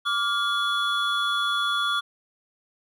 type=tone cluster; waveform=triangle; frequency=1165 / 1405 / 3395 Hz; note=D6 / F6 / G#7; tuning=-14 / +10 / +37 cents; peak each=-25 dBFS; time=0.05-2.01 s; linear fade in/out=20 ms; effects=none